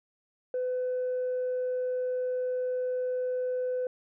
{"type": "tone", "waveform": "sine", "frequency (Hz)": 504, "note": "B4", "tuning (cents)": 35, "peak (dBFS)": -26, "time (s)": [0.54, 3.87], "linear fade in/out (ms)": 2, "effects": ["tanh soft clip ceiling -25 dBFS"]}